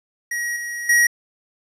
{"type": "tone with level steps", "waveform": "square", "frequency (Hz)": 1902, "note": "A#6", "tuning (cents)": 34, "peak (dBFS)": [-23, -27, -13], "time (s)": [0.31, 1.07], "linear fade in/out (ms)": 5, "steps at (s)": [0.56, 0.89], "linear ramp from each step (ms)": 5, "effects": ["resampled to 32000 Hz", "9-bit"]}